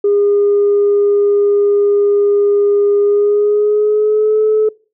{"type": "tone with pitch glide", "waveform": "sine", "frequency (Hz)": [407.3, 431.5], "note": ["G#4", "A4"], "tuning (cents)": [-34, -34], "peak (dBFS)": -8, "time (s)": [0.04, 4.69], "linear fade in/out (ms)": 5, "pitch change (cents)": 100, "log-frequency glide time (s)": [2.99, 4.4], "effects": ["noise-tail reverb RT60 0.4 s tail -25 dB re dry", "tanh soft clip ceiling -5 dBFS"]}